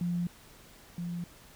sine tone pair in turn, 174.4 / 173.2 Hz, F3 / F3, -2 / -14 cents, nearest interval unison, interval 12 cents, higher first, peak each -28 / -33 dBFS, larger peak first, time 0.01-0.27 / 0.98-1.24 s, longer neither, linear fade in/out 2 ms, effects pink hiss -55 dBFS RMS until 1.55 s

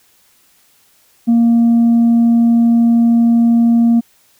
sine tone with tanh clipping, 233.2 Hz, A#3, 1 cent sharp, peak -8 dBFS, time 1.27-4.01 s, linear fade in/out 20 ms, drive 1 dB, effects white hiss -53 dBFS RMS until 4.39 s

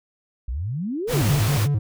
sine exponential two-way sweep, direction up then down, 54 to 523.3 to 112.1 Hz, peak -24 dBFS, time 0.48-1.36 s, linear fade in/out 5 ms, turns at 1.12 s
pink noise, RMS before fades -27 dBFS, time 1.07-1.68 s, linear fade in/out 50 ms
triangle tone with vibrato, 123.47 Hz, B2, in tune, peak -16 dBFS, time 1.13-1.79 s, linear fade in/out 10 ms, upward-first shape square, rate 5.7 Hz, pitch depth 270 cents each way
effects none

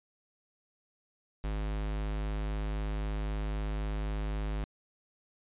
square tone, 51.91 Hz, G#1, in tune, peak -32 dBFS, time 1.44-4.64 s, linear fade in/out 0 ms, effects resampled to 8000 Hz

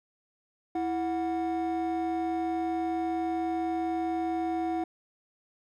triangle tone pair together, 329.6 / 734 Hz, E4 / F#5, 0 / -14 cents, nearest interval octave + major second, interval 1386 cents, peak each -26 / -28 dBFS, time 0.75-4.84 s, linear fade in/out 5 ms, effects tanh soft clip ceiling -23 dBFS

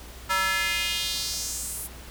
square tone with high-pass filter sweep, 190 Hz, F#3, 46 cents sharp, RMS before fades -28 dBFS, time 0.29-1.88 s, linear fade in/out 20 ms, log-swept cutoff 1200 to 11000 Hz, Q 2.2, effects added 60 Hz sine -43 dBFS peak until 2.1 s + pink hiss -45 dBFS RMS until 2.1 s

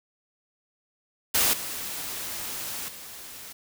white noise with level steps, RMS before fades -22 / -34 / -42 dBFS, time 1.34-3.53 s, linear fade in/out 10 ms, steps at 1.53 / 2.88 s, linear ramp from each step 5 ms, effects none

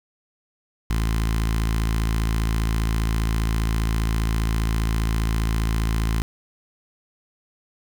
sawtooth tone with notch filter, 55 Hz, A1, in tune, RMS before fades -22 dBFS, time 0.9-6.22 s, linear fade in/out 0 ms, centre 550 Hz, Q 0.87, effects 7-bit

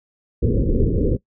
pink low-pass noise, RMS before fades -18 dBFS, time 0.42-1.17 s, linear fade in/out 10 ms, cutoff 520 Hz, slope 96 dB/octave, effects noise-tail reverb RT60 0.1 s tail -20 dB re dry

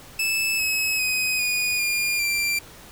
sawtooth tone with pitch steps, 2622 / 2568 / 2515 / 2463 / 2413 / 2363 Hz, E7 / E7 / D#7 / D#7 / D7 / D7, -10 / -46 / +18 / -18 / +46 / +10 cents, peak -18 dBFS, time 0.19-2.59 s, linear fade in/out 5 ms, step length 400 ms, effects pink hiss -45 dBFS RMS until 2.91 s

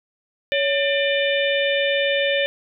harmonic tone with a mistuned harmonic, 597 Hz, D5, 28 cents sharp, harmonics 1 / 3 / 4 / 5 / 6, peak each -20 / -25 / -26 / -27 / -28 dBFS, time 0.52-2.46 s, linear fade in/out 0 ms, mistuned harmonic 1, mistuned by -110 cents, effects none

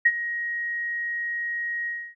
sine tone with ADSR envelope, 1886 Hz, A#6, 20 cents sharp, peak -12 dBFS, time 0.05-2.15 s, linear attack 10 ms, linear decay 48 ms, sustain -14 dB, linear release 280 ms, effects none

